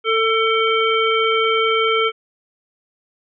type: harmonic tone with a mistuned harmonic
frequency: 446.1 Hz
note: A4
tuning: 24 cents sharp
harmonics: 1 / 3 / 5 / 7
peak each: -18 / -19 / -22 / -23 dBFS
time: 0.04-2.12 s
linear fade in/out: 50 ms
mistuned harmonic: 5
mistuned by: +17 cents
effects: none